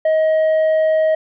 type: tone with tanh clipping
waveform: sine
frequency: 631 Hz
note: D#5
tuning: 24 cents sharp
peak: -13 dBFS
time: 0.05-1.15 s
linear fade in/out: 5 ms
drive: 4 dB
effects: none